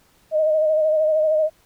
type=tone with vibrato; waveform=sine; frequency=622.3 Hz; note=D#5; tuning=in tune; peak=-15 dBFS; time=0.31-1.5 s; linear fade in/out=50 ms; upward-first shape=sine; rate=13 Hz; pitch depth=38 cents each way; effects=pink hiss -58 dBFS RMS until 1.65 s